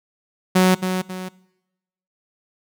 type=tone with echo; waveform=sawtooth; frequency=185 Hz; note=F#3; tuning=in tune; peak=-8 dBFS; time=0.55-0.75 s; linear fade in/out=10 ms; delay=270 ms; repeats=2; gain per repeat=-8 dB; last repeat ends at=1.29 s; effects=noise-tail reverb RT60 0.9 s tail -21 dB re dry